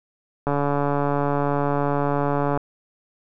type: click train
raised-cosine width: 1 ms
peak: -9 dBFS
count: 302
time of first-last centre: 0.47-2.575 s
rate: 143 Hz
effects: none